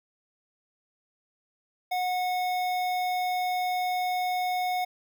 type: tone with notch filter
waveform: square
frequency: 730 Hz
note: F#5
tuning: 24 cents flat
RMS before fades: -28 dBFS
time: 1.91-4.85 s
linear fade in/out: 10 ms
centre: 8500 Hz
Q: 0.84
effects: none